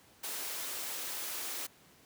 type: high-pass noise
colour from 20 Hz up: white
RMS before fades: -39 dBFS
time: 0.23-1.67 s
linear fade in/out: 10 ms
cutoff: 260 Hz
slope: 48 dB/octave
effects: pink hiss -61 dBFS RMS until 2.05 s + high-pass 100 Hz 12 dB/octave